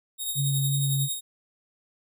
5% pulse tone with tremolo, 3729 Hz, A#7, in tune, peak -18 dBFS, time 0.18-1.21 s, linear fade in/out 50 ms, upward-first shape triangle, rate 11 Hz, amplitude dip 55%
sine tone with vibrato, 138.59 Hz, C#3, in tune, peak -23 dBFS, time 0.35-1.09 s, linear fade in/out 50 ms, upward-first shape sine, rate 2.9 Hz, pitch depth 14 cents each way
effects none

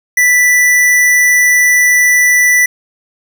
square tone, 1975.5 Hz, B6, in tune, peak -7 dBFS, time 0.17-2.66 s, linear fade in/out 5 ms, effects 7-bit

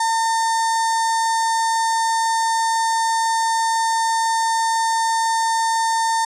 sawtooth tone with notch filter, 906 Hz, A#5, 50 cents flat, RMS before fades -19 dBFS, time 0-6.25 s, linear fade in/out 5 ms, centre 2700 Hz, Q 0.79, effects resampled to 22050 Hz

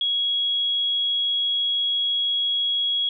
sine tone, 3322 Hz, G#7, in tune, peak -20 dBFS, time 0.01-3.09 s, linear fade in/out 2 ms, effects none

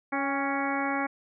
harmonic tone with a mistuned harmonic, 278 Hz, C#4, 5 cents sharp, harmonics 1 / 2 / 3 / 4 / 5 / 6 / 7 / 8, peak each -31 / -36 / -32 / -35 / -36 / -37 / -38 / -36 dBFS, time 0.12-1.07 s, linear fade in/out 10 ms, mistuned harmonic 3, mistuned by -32 cents, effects none

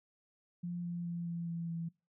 sine tone with pitch steps, 174.61 / 173 / 171.41 / 169.84 / 168.27 / 166.72 Hz, F3 / F3 / F3 / F3 / E3 / E3, 0 / -16 / -32 / -48 / +36 / +20 cents, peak -36 dBFS, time 0.63-1.89 s, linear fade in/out 10 ms, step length 210 ms, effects noise-tail reverb RT60 0.3 s tail -24 dB re dry

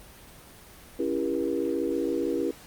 sine chord, C# diminished seventh, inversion none, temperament just, 277.2 / 332.6 / 399.1 / 479 Hz, C#4 / E4 / G4 / Bb4, 0 / +16 / +31 / +47 cents, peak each -31 / -29 / -31 / -31 dBFS, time 0.99-2.51 s, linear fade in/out 5 ms, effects pink hiss -49 dBFS RMS until 2.66 s + Opus 24 kbps

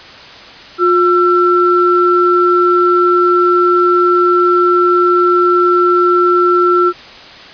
sine tone pair together, 356.2 / 1345 Hz, F4 / E6, +34 / +34 cents, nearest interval octave + major seventh, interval 2300 cents, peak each -10 dBFS, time 0.78-6.93 s, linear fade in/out 50 ms, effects white hiss -34 dBFS RMS until 7.53 s + resampled to 11025 Hz

